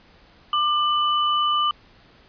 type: tone pair together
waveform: sine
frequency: 1192 / 2988 Hz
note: D6 / F#7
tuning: +25 / +16 cents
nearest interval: octave + major third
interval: 1591 cents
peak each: -19 / -24 dBFS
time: 0.53-1.71 s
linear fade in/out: 2 ms
effects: pink hiss -53 dBFS RMS until 2.28 s + resampled to 11025 Hz